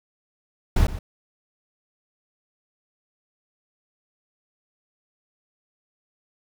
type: noise with echo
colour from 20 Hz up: brown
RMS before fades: -17 dBFS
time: 0.76-0.87 s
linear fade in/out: 5 ms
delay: 120 ms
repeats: 1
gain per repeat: -14 dB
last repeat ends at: 0.99 s
effects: none